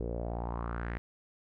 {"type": "tone with low-pass filter sweep", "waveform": "sawtooth", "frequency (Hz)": 58.3, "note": "A#1", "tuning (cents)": 1, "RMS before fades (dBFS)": -36, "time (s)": [0, 0.98], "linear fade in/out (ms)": 0, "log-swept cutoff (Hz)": [430, 2000], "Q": 4, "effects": []}